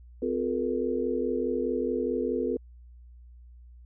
sine tone cluster, 257.2 / 356.7 / 428.6 / 473.4 Hz, C4 / F4 / A4 / A#4, -30 / +37 / -45 / +27 cents, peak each -31 / -32 / -31 / -31 dBFS, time 0.22-2.57 s, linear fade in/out 5 ms, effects added 60 Hz sine -47 dBFS peak until 3.85 s

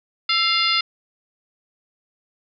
harmonic tone with a mistuned harmonic, 700 Hz, F5, 4 cents sharp, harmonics 2 / 3 / 4 / 5 / 6 / 7, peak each -24 / -24 / -24 / -24 / -24 / -24 dBFS, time 0.29-0.81 s, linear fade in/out 5 ms, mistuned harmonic 2, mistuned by -78 cents, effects none

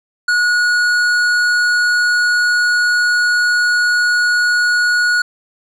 sine tone with hard clipping, 1454 Hz, F#6, 31 cents flat, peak -13 dBFS, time 0.28-5.22 s, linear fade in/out 5 ms, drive 10 dB, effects none

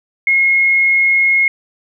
sine tone, 2159 Hz, C#7, 46 cents flat, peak -9 dBFS, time 0.27-1.48 s, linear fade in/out 2 ms, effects none

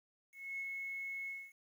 sine tone with ADSR envelope, 2186 Hz, C#7, 25 cents flat, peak -37 dBFS, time 0.32-1.53 s, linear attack 270 ms, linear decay 53 ms, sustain -2 dB, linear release 250 ms, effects tanh soft clip ceiling -33 dBFS + 11-bit

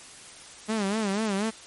sawtooth tone with vibrato, 207.7 Hz, G#3, in tune, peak -21 dBFS, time 0.68-1.51 s, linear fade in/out 20 ms, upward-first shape sine, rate 4.1 Hz, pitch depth 130 cents each way, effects white hiss -46 dBFS RMS until 1.66 s + MP3 48 kbps

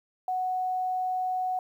sine tone, 740 Hz, F#5, in tune, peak -26 dBFS, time 0.28-1.59 s, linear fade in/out 2 ms, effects 10-bit

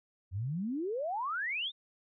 sine exponential sweep, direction up, 86.6 to 3734 Hz, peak -32 dBFS, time 0.31-1.72 s, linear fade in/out 50 ms, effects none

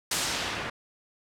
white noise with low-pass filter sweep, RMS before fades -31 dBFS, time 0.11-0.7 s, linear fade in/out 5 ms, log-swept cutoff 10000 to 1800 Hz, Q 0.78, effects none

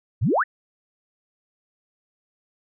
sine exponential sweep, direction up, 84.3 to 1957 Hz, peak -17 dBFS, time 0.21-0.44 s, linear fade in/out 20 ms, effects none

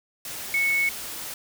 sine tone in noise, 2208 Hz, C#7, 7 cents flat, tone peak -20 dBFS, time 0.54-0.89 s, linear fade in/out 2 ms, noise white, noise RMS -35 dBFS, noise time 0.25-1.34 s, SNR +12 dB, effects none

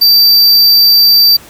square tone, 4659 Hz, D8, 15 cents flat, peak -4 dBFS, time 0.01-1.37 s, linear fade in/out 10 ms, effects pink hiss -36 dBFS RMS until 1.49 s + high-pass 60 Hz 12 dB/octave

